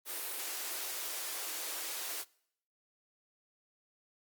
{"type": "high-pass noise", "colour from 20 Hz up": "white", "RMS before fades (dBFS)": -39, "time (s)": [0.05, 2.25], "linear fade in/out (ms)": 50, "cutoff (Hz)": 300, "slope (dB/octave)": 96, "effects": ["noise-tail reverb RT60 0.7 s tail -24 dB re dry", "Opus 32 kbps"]}